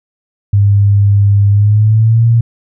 sine tone with pitch glide, 101 to 116.02 Hz, G#2 to A#2, -48 to -8 cents, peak -5 dBFS, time 0.53-2.41 s, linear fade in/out 5 ms, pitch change +240 cents, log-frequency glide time 1.5-2.26 s, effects none

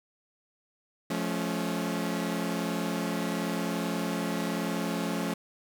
sawtooth chord, F augmented, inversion none, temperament equal with one note detuned, 174.61 / 215.5 / 277.2 Hz, F3 / A3 / C#4, 0 / -36 / 0 cents, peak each -29 / -29 / -30 dBFS, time 1.1-5.34 s, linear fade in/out 5 ms, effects none

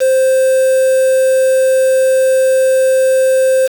triangle tone with quantisation, 523.3 Hz, C5, in tune, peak -6 dBFS, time 0-3.68 s, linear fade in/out 20 ms, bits 4, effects none

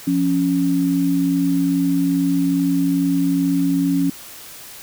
sine tone pair together, 174.61 / 277 Hz, F3 / C#4, 0 / -1 cents, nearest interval minor sixth, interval 799 cents, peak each -21 / -16 dBFS, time 0.07-4.1 s, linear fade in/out 5 ms, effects white hiss -38 dBFS RMS until 4.82 s

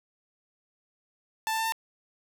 sawtooth tone with pitch steps, 883 / 888.6 / 894.3 / 900 Hz, A5 / A5 / A5 / A5, +6 / +17 / +28 / +39 cents, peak -23 dBFS, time 1.47-1.722 s, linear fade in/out 0 ms, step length 63 ms, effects none

